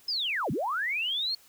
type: linear two-way sweep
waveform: sine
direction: down then up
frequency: 5220 to 110 to 4394 Hz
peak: -27 dBFS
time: 0.08-1.35 s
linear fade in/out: 5 ms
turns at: 0.51 s
effects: white hiss -58 dBFS RMS until 1.48 s